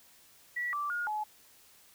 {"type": "tone with pitch steps", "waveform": "sine", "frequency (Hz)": [1943, 1168, 1430, 850], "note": ["B6", "D6", "F6", "G#5"], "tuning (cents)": [-29, -10, 41, 40], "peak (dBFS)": -31, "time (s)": [0.56, 1.24], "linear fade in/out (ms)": 10, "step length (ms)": 170, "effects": ["white hiss -60 dBFS RMS until 1.94 s"]}